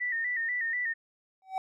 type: tone with vibrato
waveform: sine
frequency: 1900 Hz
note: A#6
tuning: 33 cents sharp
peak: -28 dBFS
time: 0-0.94 s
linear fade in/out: 20 ms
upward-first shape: square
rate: 4.1 Hz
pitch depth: 63 cents each way
type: tone with exponential growth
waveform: triangle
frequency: 761 Hz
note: F#5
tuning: 48 cents sharp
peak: -23 dBFS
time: 1.42-1.58 s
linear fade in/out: 1 ms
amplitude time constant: 33 ms
effects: none